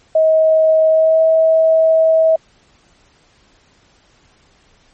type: tone with pitch glide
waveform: sine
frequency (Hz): 635 to 643.9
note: D#5 to E5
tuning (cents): +35 to -41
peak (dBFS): -8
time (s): 0.15-2.36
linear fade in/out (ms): 5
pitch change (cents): +24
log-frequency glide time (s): 0.88-1.23
effects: pink hiss -53 dBFS RMS until 4.93 s + MP3 32 kbps